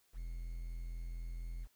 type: tone with quantisation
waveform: triangle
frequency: 42.08 Hz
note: E1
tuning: 36 cents sharp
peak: -38 dBFS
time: 0.13-1.68 s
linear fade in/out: 50 ms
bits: 11
effects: white hiss -73 dBFS RMS until 1.75 s